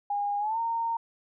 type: tone with pitch glide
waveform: sine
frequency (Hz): 815 to 920.1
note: G#5 to A#5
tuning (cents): -33 to -23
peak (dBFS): -26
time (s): 0.1-0.97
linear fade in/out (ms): 5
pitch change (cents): +210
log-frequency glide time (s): 0.39-0.59
effects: none